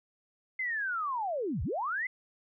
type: linear two-way sweep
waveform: sine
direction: down then up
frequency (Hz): 2093 to 53.9 to 2093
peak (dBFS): -30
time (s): 0.59-2.07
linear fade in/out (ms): 5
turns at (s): 1.63
effects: none